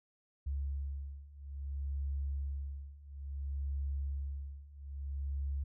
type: beating tone pair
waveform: sine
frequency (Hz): 69.3 / 69.89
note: C#2 / C#2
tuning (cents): 0 / +15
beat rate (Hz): 0.59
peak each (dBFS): -40 / -38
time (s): 0.46-5.64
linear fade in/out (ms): 10
effects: none